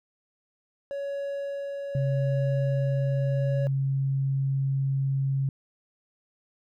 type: tone with tremolo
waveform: triangle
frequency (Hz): 560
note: C#5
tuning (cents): +18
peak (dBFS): -27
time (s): 0.91-3.67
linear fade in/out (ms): 0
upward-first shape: sine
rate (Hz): 0.8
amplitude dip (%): 25
type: tone with pitch glide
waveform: sine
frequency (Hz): 135.1 to 136.04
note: C#3 to C#3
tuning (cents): -44 to -32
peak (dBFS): -23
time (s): 1.95-5.49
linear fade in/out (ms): 2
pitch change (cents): +12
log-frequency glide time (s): 3.59-3.65
effects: none